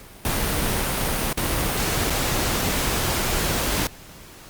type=noise with dropouts; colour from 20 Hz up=pink; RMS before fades=-23 dBFS; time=0.25-3.87 s; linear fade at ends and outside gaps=1 ms; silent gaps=1.329-1.374 / 2.099-2.104 s; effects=pink hiss -44 dBFS RMS until 4.49 s + Opus 48 kbps